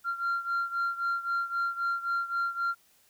sine beating tone pair, 1380 / 1383.8 Hz, F6 / F6, -21 / -16 cents, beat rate 3.8 Hz, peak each -28 / -31 dBFS, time 0.04-2.75 s, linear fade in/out 50 ms, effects tanh soft clip ceiling -24 dBFS + white hiss -64 dBFS RMS until 3.09 s

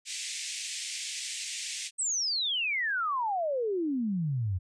white band-pass noise, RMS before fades -37 dBFS, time 0.05-1.91 s, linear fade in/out 50 ms, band 2000 to 8600 Hz, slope 48 dB/octave
sine exponential sweep, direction down, 8372 to 86.6 Hz, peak -27 dBFS, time 1.98-4.59 s, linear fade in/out 20 ms
effects none

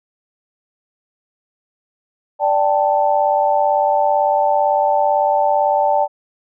sine chord, D suspended fourth, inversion none, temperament just, 587.3 / 783.1 / 881 Hz, D5 / G5 / A5, 0 / -2 / +2 cents, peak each -17 dBFS, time 2.39-6.08 s, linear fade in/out 50 ms, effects none

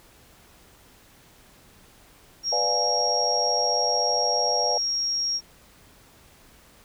sine tone, 5588 Hz, F8, in tune, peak -23 dBFS, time 2.43-5.41 s, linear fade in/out 50 ms
sine chord, B diminished seventh, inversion none, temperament equal with one note detuned, 493.9 / 587.3 / 704.1 / 830.6 Hz, B4 / D5 / F5 / Ab5, 0 / 0 / +14 / 0 cents, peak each -29 dBFS, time 2.52-4.78 s, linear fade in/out 5 ms
effects pink hiss -54 dBFS RMS until 6.84 s

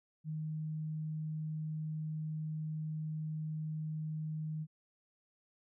sine tone, 155.56 Hz, D#3, in tune, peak -36 dBFS, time 0.24-4.67 s, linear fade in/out 50 ms, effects none

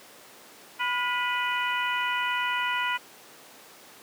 harmonic tone with a mistuned harmonic, 493.9 Hz, B4, in tune, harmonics 2 / 3 / 4 / 5 / 6, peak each -29 / -31 / -32 / -33 / -34 dBFS, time 0.79-2.98 s, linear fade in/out 20 ms, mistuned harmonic 3, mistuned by -53 cents, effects pink hiss -49 dBFS RMS until 4.02 s + high-pass 300 Hz 12 dB/octave

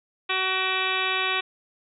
harmonic tone with a mistuned harmonic, 376.4 Hz, F#4, 30 cents sharp, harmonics 1 / 2 / 3 / 4 / 5 / 6 / 7 / 8 / 9 / 10, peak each -34 / -34 / -30 / -33 / -32 / -30 / -30 / -34 / -32 / -34 dBFS, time 0.29-1.41 s, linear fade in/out 10 ms, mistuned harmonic 6, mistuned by +71 cents, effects none

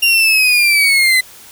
35% pulse linear sweep, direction down, 2794 to 2016 Hz, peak -7 dBFS, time 0.02-1.21 s, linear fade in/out 10 ms, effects white hiss -39 dBFS RMS until 1.51 s

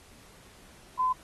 sine tone, 1019 Hz, C6, 46 cents flat, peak -23 dBFS, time 0.99-1.13 s, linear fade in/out 10 ms, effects pink hiss -55 dBFS RMS until 1.23 s + AAC 32 kbps

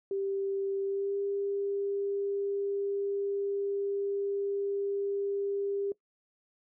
sine tone with pitch glide, 392.4 to 399.5 Hz, G4 to G4, +2 to +33 cents, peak -29 dBFS, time 0.11-5.92 s, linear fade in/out 2 ms, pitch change +31 cents, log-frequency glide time 0.84-1.17 s, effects noise-tail reverb RT60 0.1 s tail -20 dB re dry

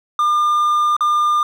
triangle tone with dropouts, 1203 Hz, D6, 41 cents sharp, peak -11 dBFS, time 0.19-1.43 s, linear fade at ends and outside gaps 2 ms, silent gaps 0.966-1.007 s, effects none

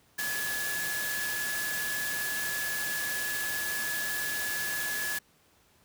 sine tone in noise, 1700 Hz, G#6, 40 cents sharp, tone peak -32 dBFS, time 0.18-5.19 s, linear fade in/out 10 ms, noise white, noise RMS -35 dBFS, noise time 0.18-5.19 s, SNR 0 dB, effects pink hiss -64 dBFS RMS until 5.84 s + high-pass 60 Hz 12 dB/octave

